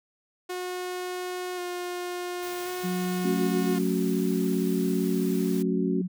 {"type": "tone with vibrato", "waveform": "sawtooth", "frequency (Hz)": 359.5, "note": "F#4", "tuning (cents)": -50, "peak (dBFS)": -27, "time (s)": [0.49, 3.79], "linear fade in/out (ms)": 10, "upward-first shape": "square", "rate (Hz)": 0.46, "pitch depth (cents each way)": 15}
{"type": "noise", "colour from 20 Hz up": "white", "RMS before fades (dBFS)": -43, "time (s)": [2.42, 5.63], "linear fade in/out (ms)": 10}
{"type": "tone", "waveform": "sine", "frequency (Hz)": 181.9, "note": "F#3", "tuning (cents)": -29, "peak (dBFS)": -27, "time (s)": [2.83, 6.08], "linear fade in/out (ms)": 20}
{"type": "chord", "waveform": "sine", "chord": "F# minor", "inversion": "first", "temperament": "equal", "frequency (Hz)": [220, 277.2, 370], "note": ["A3", "C#4", "F#4"], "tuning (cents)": [0, 0, 0], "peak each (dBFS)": -29, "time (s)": [3.24, 6.02], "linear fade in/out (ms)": 10}
{"effects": []}